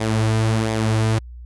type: tone with flanger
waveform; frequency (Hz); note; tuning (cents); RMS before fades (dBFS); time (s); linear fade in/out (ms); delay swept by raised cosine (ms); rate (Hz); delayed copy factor
sawtooth; 110.6; A2; +9; -19; 0-1.19; 10; 0.69 to 5.49; 1.4; -0.5
effects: added 60 Hz sine -34 dBFS peak until 1.45 s + resampled to 24000 Hz